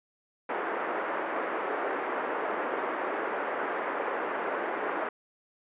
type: band-pass noise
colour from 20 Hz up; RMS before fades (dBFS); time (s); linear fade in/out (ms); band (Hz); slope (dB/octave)
pink; -32; 0.49-5.09; 5; 350 to 1800; 24
effects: resampled to 8000 Hz